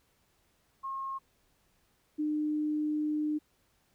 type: tone pair in turn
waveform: sine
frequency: 1078 / 302.5 Hz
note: C#6 / D#4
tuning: -49 / -49 cents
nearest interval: octave + minor seventh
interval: 2200 cents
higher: first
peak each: -34 / -28 dBFS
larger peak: second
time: 0.83-1.19 / 2.18-3.39 s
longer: second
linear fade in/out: 20 ms
effects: pink hiss -71 dBFS RMS until 3.94 s